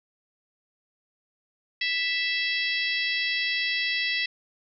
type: harmonic tone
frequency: 659.3 Hz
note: E5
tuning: in tune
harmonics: 3 / 4 / 5 / 6 / 7 / 8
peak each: -28 / -30 / -32 / -34 / -35 / -36 dBFS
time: 1.81-4.26 s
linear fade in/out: 5 ms
effects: none